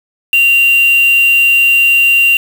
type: tone with quantisation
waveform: sine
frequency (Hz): 2769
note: F7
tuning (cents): -15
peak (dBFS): -6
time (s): 0.33-2.37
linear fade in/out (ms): 2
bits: 3
effects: none